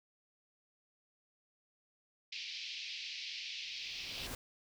pink band-pass noise, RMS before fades -44 dBFS, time 2.32-4.27 s, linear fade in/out 5 ms, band 2300 to 5300 Hz, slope 48 dB/octave
pink noise with exponential growth, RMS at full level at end -41 dBFS, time 3.61-4.35 s, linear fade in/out 2 ms, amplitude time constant 160 ms
effects none

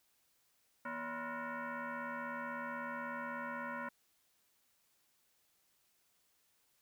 sine tone with frequency modulation, 240.1 Hz, B3, 49 cents flat, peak -39 dBFS, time 0.85-3.89 s, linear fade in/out 5 ms, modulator 404 Hz, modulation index 4, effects white hiss -75 dBFS RMS until 6.81 s

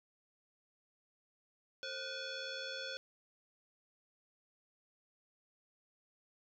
sine tone with frequency modulation, 1438 Hz, F#6, 50 cents flat, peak -40 dBFS, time 1.83-2.97 s, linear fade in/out 0 ms, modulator 985 Hz, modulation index 3.5, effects none

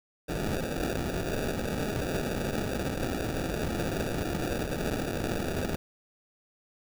white noise with sample-and-hold, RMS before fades -31 dBFS, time 0.28-5.76 s, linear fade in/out 10 ms, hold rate 1050 Hz, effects none

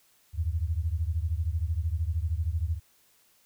sine beating tone pair, 76.8 / 89.8 Hz, D#2 / F2, -22 / +49 cents, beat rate 13 Hz, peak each -28 / -30 dBFS, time 0.33-2.8 s, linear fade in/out 50 ms, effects white hiss -64 dBFS RMS until 3.45 s

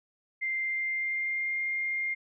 sine tone with pitch glide, 2093 to 2116 Hz, C7 to C7, 0 to +19 cents, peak -28 dBFS, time 0.41-2.15 s, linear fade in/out 20 ms, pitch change +19 cents, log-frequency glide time 0.62-1.61 s, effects none

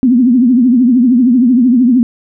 sine tone with vibrato, 246.9 Hz, B3, in tune, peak -5 dBFS, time 0.03-2.03 s, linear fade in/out 0 ms, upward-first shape triangle, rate 13 Hz, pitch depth 160 cents each way, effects none

